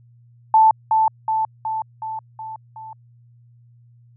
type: tone with echo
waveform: sine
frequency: 880 Hz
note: A5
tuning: in tune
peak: -9 dBFS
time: 0.54-0.71 s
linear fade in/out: 2 ms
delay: 370 ms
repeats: 6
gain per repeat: -4 dB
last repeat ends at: 2.93 s
effects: added 119 Hz sine -48 dBFS peak until 4.16 s